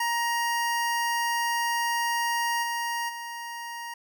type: tone with level steps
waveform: 25% pulse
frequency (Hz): 940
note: A#5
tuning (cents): +14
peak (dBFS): -21 / -24 / -31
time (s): 0-3.94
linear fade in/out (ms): 5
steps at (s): 2.62 / 3.08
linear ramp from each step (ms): 20
effects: none